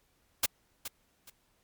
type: noise with echo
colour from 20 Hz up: white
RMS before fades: -26 dBFS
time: 0.43-0.46 s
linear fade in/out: 5 ms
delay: 420 ms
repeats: 2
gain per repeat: -12 dB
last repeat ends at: 1.3 s
effects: pink hiss -71 dBFS RMS until 1.63 s + MP3 96 kbps